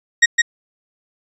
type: tone with echo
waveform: 40% pulse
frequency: 1881 Hz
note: A#6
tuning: 15 cents sharp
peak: -6 dBFS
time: 0.22-0.26 s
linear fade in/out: 10 ms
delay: 160 ms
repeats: 1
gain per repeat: -3 dB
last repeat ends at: 0.42 s
effects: resampled to 22050 Hz